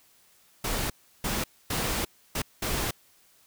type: noise bursts at uneven times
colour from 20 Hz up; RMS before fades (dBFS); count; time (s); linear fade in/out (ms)
pink; -29; 5; 0.64-0.9 / 1.24-1.44 / 1.7-2.05 / 2.35-2.42 / 2.62-2.91; 5
effects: white hiss -61 dBFS RMS until 3.46 s